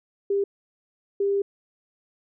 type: tone bursts at uneven times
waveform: sine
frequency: 398.8 Hz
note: G4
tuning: 30 cents sharp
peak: -20 dBFS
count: 2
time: 0.3-0.44 / 1.2-1.42 s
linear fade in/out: 5 ms
effects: none